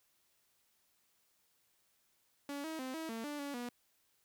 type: tone with pitch steps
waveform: sawtooth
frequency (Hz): 283.9 / 319.2 / 259.1 / 321.7 / 226.7 / 293.2 / 283.8 / 242.5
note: C#4 / D#4 / C4 / E4 / A#3 / D4 / C#4 / B3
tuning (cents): +41 / +44 / -17 / -42 / -48 / -3 / +41 / -31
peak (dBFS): -36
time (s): 2.49-3.69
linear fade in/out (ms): 2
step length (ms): 150
effects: white hiss -75 dBFS RMS until 4.24 s